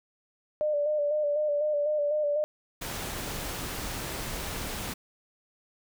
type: tone with vibrato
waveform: sine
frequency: 594 Hz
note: D5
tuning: 20 cents sharp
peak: -24 dBFS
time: 0.61-2.44 s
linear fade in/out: 0 ms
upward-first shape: square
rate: 4 Hz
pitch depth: 35 cents each way
type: noise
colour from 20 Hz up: pink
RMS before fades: -35 dBFS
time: 2.81-4.94 s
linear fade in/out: 10 ms
effects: none